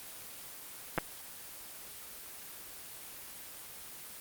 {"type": "clicks", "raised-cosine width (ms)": 0.5, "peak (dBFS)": -14, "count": 2, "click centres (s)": [0.978, 0.984], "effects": ["white hiss -47 dBFS RMS until 4.2 s", "Opus 24 kbps"]}